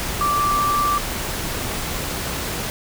sine tone in noise, 1170 Hz, D6, 7 cents flat, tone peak -17 dBFS, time 0.21-0.98 s, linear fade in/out 0 ms, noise pink, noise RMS -26 dBFS, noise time 0-2.7 s, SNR +6 dB, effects none

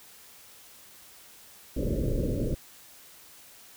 pink low-pass noise, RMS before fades -28 dBFS, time 1.76-2.55 s, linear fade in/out 10 ms, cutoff 580 Hz, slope 96 dB/octave, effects white hiss -52 dBFS RMS until 3.76 s

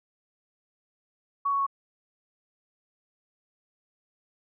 sine tone with pitch steps, 1121 / 1113.3 / 1105.6 Hz, C#6 / C#6 / C#6, +19 / +7 / -5 cents, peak -23 dBFS, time 1.45-1.666 s, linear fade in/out 10 ms, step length 72 ms, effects none

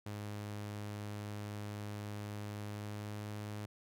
sawtooth tone with pitch glide, 103.83 to 104.79 Hz, G#2 to G#2, 0 to +16 cents, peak -37 dBFS, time 0.06-3.66 s, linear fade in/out 5 ms, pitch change +16 cents, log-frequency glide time 2.63-3.27 s, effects none

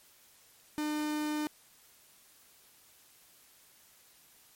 45% pulse tone, 301.8 Hz, D4, 47 cents sharp, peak -31 dBFS, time 0.78-1.47 s, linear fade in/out 0 ms, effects white hiss -61 dBFS RMS until 4.55 s + MP3 64 kbps

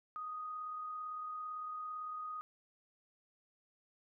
sine tone with amplitude modulation, 1244.5 Hz, D#6, in tune, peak -39 dBFS, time 0.16-2.41 s, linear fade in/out 0 ms, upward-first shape sine, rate 37.8 Hz, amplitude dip 25%, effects none

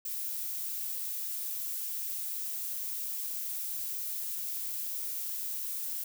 violet noise, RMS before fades -36 dBFS, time 0.05-6.04 s, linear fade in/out 5 ms, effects none

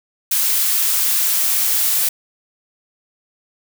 blue noise with high-pass filter sweep, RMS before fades -17 dBFS, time 0.31-2.09 s, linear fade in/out 5 ms, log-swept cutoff 1200 to 280 Hz, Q 0.84, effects none

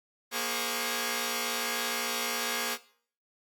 5% pulse tone cluster, 236.5 / 414.2 / 533 / 1135 Hz, A#3 / G#4 / C5 / C#6, +25 / -5 / +32 / +41 cents, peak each -24 dBFS, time 0.31-2.78 s, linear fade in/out 50 ms, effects noise-tail reverb RT60 0.5 s tail -17 dB re dry + Opus 48 kbps

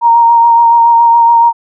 sine tone with vibrato, 932.3 Hz, A#5, in tune, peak -3 dBFS, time 0.01-1.53 s, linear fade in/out 50 ms, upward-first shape sine, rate 7.1 Hz, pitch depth 18 cents each way, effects none

